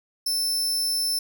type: tone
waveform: sawtooth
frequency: 5300 Hz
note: E8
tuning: 9 cents sharp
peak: -20 dBFS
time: 0.26-1.19 s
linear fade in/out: 5 ms
effects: none